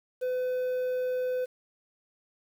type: tone with quantisation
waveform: triangle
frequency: 505 Hz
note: B4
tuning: 39 cents sharp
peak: -25 dBFS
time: 0.21-1.46 s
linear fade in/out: 20 ms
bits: 9
effects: none